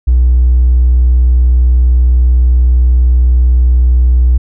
sine tone with hard clipping, 61.74 Hz, B1, in tune, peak -5 dBFS, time 0.07-4.38 s, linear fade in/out 10 ms, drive 1 dB, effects none

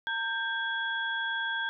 sine tone cluster, 913 / 1582 / 3340 Hz, A#5 / G6 / G#7, -36 / +15 / +9 cents, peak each -37 / -30 / -37 dBFS, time 0.07-1.69 s, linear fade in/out 0 ms, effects none

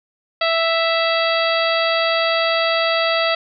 harmonic tone with a mistuned harmonic, 660 Hz, E5, 2 cents sharp, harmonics 1 / 2 / 3 / 4 / 5 / 6 / 7, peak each -19 / -22 / -24 / -25 / -26 / -27 / -27 dBFS, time 0.41-3.35 s, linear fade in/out 5 ms, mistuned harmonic 6, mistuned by -40 cents, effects none

